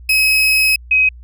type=tone pair in turn; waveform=35% pulse / sine; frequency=2554 / 2532 Hz; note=D#7 / D#7; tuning=+45 / +30 cents; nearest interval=unison; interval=15 cents; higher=first; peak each=-9 dBFS; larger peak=neither; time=0.09-0.76 / 0.91-1.09 s; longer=first; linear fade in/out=5 ms; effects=added 60 Hz sine -34 dBFS peak until 1.23 s